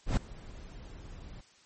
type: noise with ADSR envelope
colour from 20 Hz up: brown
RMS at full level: -23 dBFS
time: 0.06-1.41 s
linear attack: 110 ms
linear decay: 4 ms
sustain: -23 dB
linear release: 4 ms
effects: white hiss -61 dBFS RMS until 1.65 s + MP3 32 kbps